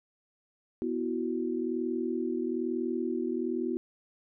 sine chord, B suspended fourth, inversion none, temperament just, 246.9 / 329.3 / 370.4 Hz, B3 / E4 / F#4, 0 / -2 / +2 cents, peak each -33 dBFS, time 0.82-3.77 s, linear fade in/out 0 ms, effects none

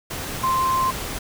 sine tone in noise, 1046.5 Hz, C6, in tune, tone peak -18 dBFS, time 0.43-0.91 s, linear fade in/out 10 ms, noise pink, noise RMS -30 dBFS, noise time 0.1-1.19 s, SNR +9 dB, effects none

